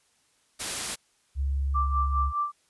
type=noise; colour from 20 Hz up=white; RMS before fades=-31 dBFS; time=0.59-0.96 s; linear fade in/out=20 ms
type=tone; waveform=sine; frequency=68.9 Hz; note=C#2; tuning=10 cents flat; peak=-24 dBFS; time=1.35-2.33 s; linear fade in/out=50 ms
type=tone with tremolo; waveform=sine; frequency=1174.7 Hz; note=D6; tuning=in tune; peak=-23 dBFS; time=1.74-2.52 s; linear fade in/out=20 ms; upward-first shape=sine; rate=4.9 Hz; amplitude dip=75%
effects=white hiss -67 dBFS RMS until 2.69 s + resampled to 24000 Hz